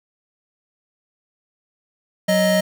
square tone pair together, 186.73 / 622.3 Hz, F#3 / D#5, +16 / 0 cents, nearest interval octave + major sixth, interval 2084 cents, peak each -20 / -17 dBFS, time 2.28-2.61 s, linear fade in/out 10 ms, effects none

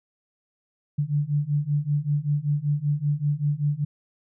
sine beating tone pair, 143.7 / 148.9 Hz, D3 / D3, -37 / +24 cents, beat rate 5.2 Hz, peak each -25 / -24 dBFS, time 0.98-3.85 s, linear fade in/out 10 ms, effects none

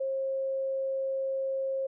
sine tone, 536 Hz, C5, 42 cents sharp, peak -28 dBFS, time 0-1.87 s, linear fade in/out 10 ms, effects none

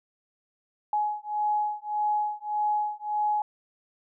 sine beating tone pair, 840 / 841.7 Hz, G#5 / G#5, +19 / +23 cents, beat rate 1.7 Hz, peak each -28 dBFS, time 0.93-3.42 s, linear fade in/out 2 ms, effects none

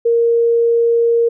sine tone, 466.2 Hz, A#4, in tune, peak -10 dBFS, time 0.05-1.29 s, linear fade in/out 10 ms, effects none

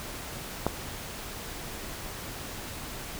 click, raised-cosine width 1 ms, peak -10 dBFS, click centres 0.666 s, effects pink hiss -39 dBFS RMS until 3.19 s

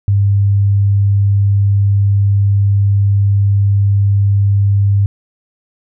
sine tone, 100 Hz, G2, 35 cents sharp, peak -8 dBFS, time 0.08-5.06 s, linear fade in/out 0 ms, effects none

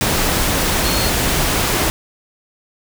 sine tone in noise, 4300 Hz, C8, 47 cents sharp, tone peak -24 dBFS, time 0.85-1.09 s, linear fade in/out 0 ms, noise pink, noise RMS -17 dBFS, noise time 0.01-1.9 s, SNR -10 dB, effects none

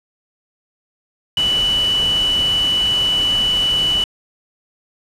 sine tone in noise, 2965 Hz, F#7, 3 cents sharp, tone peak -14 dBFS, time 1.37-4.04 s, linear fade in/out 2 ms, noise pink, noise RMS -28 dBFS, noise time 1.37-4.04 s, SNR +11 dB, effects low-pass 10000 Hz 12 dB/octave

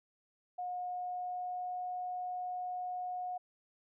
sine tone with pitch glide, 721 to 726 Hz, F#5 to F#5, -45 to -33 cents, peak -36 dBFS, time 0.58-3.38 s, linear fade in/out 10 ms, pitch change +12 cents, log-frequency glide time 0.84-1.84 s, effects none

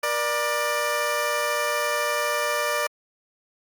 15% pulse tone pair together, 476.9 / 593.1 Hz, A#4 / D5, +39 / +17 cents, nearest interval major third, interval 378 cents, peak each -23 / -17 dBFS, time 0.03-2.87 s, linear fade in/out 5 ms, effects Opus 48 kbps

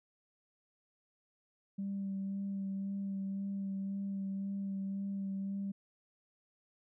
sine tone with vibrato, 196 Hz, G3, in tune, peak -34 dBFS, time 1.78-5.72 s, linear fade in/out 10 ms, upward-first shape sine, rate 1.9 Hz, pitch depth 17 cents each way, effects tanh soft clip ceiling -31 dBFS

